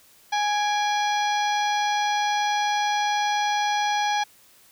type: harmonic tone with a mistuned harmonic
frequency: 830.6 Hz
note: G#5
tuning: in tune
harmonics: 1 / 2 / 3 / 4 / 5 / 6 / 7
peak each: -22 / -30 / -33 / -32 / -37 / -40 / -37 dBFS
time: 0.32-4.24 s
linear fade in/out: 10 ms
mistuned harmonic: 3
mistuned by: -81 cents
effects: white hiss -55 dBFS RMS until 4.71 s